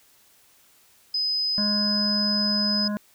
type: tone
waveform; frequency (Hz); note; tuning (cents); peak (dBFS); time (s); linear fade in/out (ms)
sine; 5030; D#8; +18; -22; 1.14-2.88; 5
type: harmonic tone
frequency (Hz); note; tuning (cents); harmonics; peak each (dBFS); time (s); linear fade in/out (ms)
207.7; G#3; 0; 1 / 3 / 5 / 7 / 8; -25 / -35 / -39 / -42 / -43; 1.58-2.97; 0
effects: white hiss -58 dBFS RMS until 3.14 s